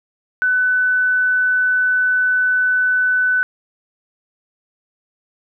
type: tone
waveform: sine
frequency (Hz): 1500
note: F#6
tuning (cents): +23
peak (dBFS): -13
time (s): 0.42-3.43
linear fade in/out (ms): 0
effects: none